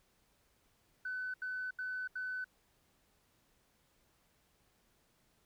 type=tone bursts; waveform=sine; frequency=1507 Hz; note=F#6; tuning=31 cents sharp; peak=-36 dBFS; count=4; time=1.05-2.444 s; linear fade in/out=5 ms; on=290 ms; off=78 ms; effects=tanh soft clip ceiling -32 dBFS + pink hiss -73 dBFS RMS until 5.45 s